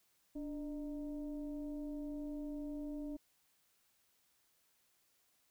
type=tone with frequency modulation; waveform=sine; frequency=291.9 Hz; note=D4; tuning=10 cents flat; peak=-40 dBFS; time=0.35-3.17 s; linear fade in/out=10 ms; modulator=318 Hz; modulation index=0.58; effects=white hiss -75 dBFS RMS until 5.5 s